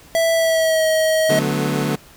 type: tone with pitch glide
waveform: square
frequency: 659.3 to 634.6 Hz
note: E5 to D#5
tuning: 0 to +34 cents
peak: -15 dBFS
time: 0.15-1.39 s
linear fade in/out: 0 ms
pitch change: -66 cents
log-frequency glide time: 0.34-0.86 s
type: chord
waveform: 25% pulse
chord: B minor seventh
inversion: first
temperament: equal with one note detuned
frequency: 146.83 / 185 / 217.1 / 246.9 Hz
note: D3 / F#3 / A3 / B3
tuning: 0 / 0 / -23 / 0 cents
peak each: -18 / -22 / -21 / -21 dBFS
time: 1.29-1.96 s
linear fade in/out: 10 ms
effects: pink hiss -46 dBFS RMS until 2.16 s